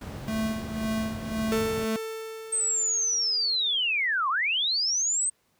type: noise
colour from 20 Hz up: brown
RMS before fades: -32 dBFS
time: 0.01-1.85 s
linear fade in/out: 5 ms
type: tone with tremolo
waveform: square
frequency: 220 Hz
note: A3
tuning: in tune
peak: -26 dBFS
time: 0.28-1.96 s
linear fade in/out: 0 ms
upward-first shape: sine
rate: 1.9 Hz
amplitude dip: 70%
type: tone with exponential decay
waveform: 45% pulse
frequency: 444.2 Hz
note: A4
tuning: 16 cents sharp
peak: -24 dBFS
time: 1.52-4.19 s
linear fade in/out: 0 ms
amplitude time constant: 580 ms
type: linear two-way sweep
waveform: sine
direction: down then up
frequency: 8410 to 1015 to 8410 Hz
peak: -23 dBFS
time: 2.52-5.3 s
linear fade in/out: 10 ms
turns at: 4.29 s
effects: pink hiss -69 dBFS RMS until 5.59 s + high-pass 80 Hz 12 dB/octave